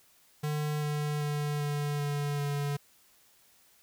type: tone with pitch steps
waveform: square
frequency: 150 / 148.71 / 147.42 / 146.15 / 144.89 / 143.64 Hz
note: D3 / D3 / D3 / D3 / D3 / D3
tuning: +37 / +22 / +7 / -8 / -23 / -38 cents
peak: -30 dBFS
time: 0.43-2.77 s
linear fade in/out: 10 ms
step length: 390 ms
effects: white hiss -63 dBFS RMS until 3.82 s